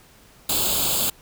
white noise with comb filter, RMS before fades -22 dBFS, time 0.49-1.1 s, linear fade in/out 5 ms, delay 0.26 ms, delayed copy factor +0.85, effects pink hiss -52 dBFS RMS until 1.21 s

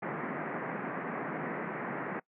pink band-pass noise, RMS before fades -37 dBFS, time 0.02-2.2 s, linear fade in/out 10 ms, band 150 to 2100 Hz, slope 48 dB/octave, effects noise-tail reverb RT60 0.1 s tail -22 dB re dry

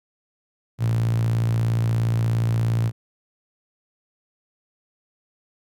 sawtooth tone with high-pass filter, 57 Hz, A#1, 38 cents flat, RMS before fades -21 dBFS, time 0.78-2.92 s, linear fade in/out 50 ms, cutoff 120 Hz, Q 8.7, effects none

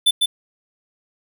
square tone with echo, 3520 Hz, A7, in tune, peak -12 dBFS, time 0.06-0.11 s, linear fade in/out 10 ms, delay 150 ms, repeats 1, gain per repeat -3 dB, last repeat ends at 0.26 s, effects none

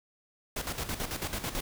pink noise with tremolo, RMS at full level -33 dBFS, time 0.56-1.61 s, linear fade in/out 5 ms, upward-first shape square, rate 9.1 Hz, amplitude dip 65%, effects none

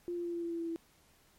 sine tone with pitch steps, 349.2 / 346.6 / 344 / 341.4 / 338.9 / 336.3 / 333.8 / 331.3 Hz, F4 / F4 / F4 / F4 / E4 / E4 / E4 / E4, 0 / -13 / -26 / -39 / +48 / +35 / +22 / +9 cents, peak -34 dBFS, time 0.08-0.76 s, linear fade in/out 0 ms, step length 85 ms, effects pink hiss -66 dBFS RMS until 1.38 s + MP3 64 kbps

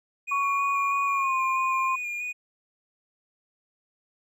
triangle tone with vibrato, 2442 Hz, D#7, 33 cents flat, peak -28 dBFS, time 0.27-2.33 s, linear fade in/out 20 ms, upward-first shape square, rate 3.1 Hz, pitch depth 18 cents each way
sine tone with pitch glide, 1115 to 1052.4 Hz, C#6 to C6, +10 to +10 cents, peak -23 dBFS, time 0.31-1.96 s, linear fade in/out 10 ms, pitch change -100 cents, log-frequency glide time 1.13-1.35 s
effects none

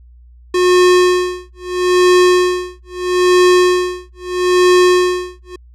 square tone with tremolo, 361.6 Hz, F#4, 40 cents flat, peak -7 dBFS, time 0.54-5.56 s, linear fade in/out 5 ms, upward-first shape sine, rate 0.77 Hz, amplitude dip 100%, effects added 60 Hz sine -39 dBFS peak until 5.74 s + low-pass 8000 Hz 12 dB/octave

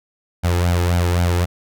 sawtooth tone with flanger, 87.5 Hz, F2, 4 cents sharp, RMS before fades -17 dBFS, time 0.43-1.46 s, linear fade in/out 20 ms, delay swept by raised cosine 1.3 to 2.4 ms, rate 3.8 Hz, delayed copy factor +0.65, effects none

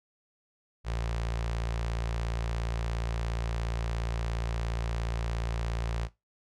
sawtooth tone with notch filter, 57.1 Hz, A#1, 35 cents flat, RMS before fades -32 dBFS, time 0.84-6.09 s, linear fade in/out 50 ms, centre 260 Hz, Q 0.96, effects noise-tail reverb RT60 0.2 s tail -17 dB re dry + low-pass 7000 Hz 12 dB/octave

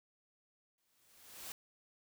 white noise with exponential growth, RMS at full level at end -44 dBFS, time 0.78-1.52 s, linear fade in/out 1 ms, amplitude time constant 160 ms, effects none

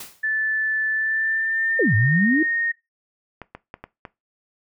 white noise with exponential decay, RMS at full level -33 dBFS, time 0-0.29 s, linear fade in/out 5 ms, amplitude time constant 61 ms
sine tone with pitch glide, 1751 to 1851.9 Hz, A6 to A#6, -9 to -12 cents, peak -20 dBFS, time 0.23-2.72 s, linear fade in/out 10 ms, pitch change +97 cents, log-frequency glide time 0.91-2.34 s
sine exponential two-way sweep, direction down then up, 554.4 to 100.6 to 334.3 Hz, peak -16 dBFS, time 1.79-2.43 s, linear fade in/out 5 ms, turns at 1.95 s
clicks, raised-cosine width 0.5 ms, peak -20 dBFS, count 5, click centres 3.417 / 3.55 / 3.741 / 3.84 / 4.052 s
effects noise-tail reverb RT60 0.2 s tail -18 dB re dry

